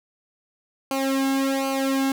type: tone with flanger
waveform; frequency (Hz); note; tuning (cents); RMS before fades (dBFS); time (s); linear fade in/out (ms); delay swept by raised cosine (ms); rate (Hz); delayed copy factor
sawtooth; 270.1; C#4; -45; -23; 0.91-2.12; 2; 0.55 to 1.65; 1.3; -1
effects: none